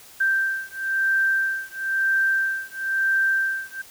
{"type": "beating tone pair", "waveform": "sine", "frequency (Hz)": [1568, 1569], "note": ["G6", "G6"], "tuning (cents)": [0, 1], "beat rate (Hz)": 1, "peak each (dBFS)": -23, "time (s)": [0.2, 3.82], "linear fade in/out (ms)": 10, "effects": ["white hiss -47 dBFS RMS until 3.9 s"]}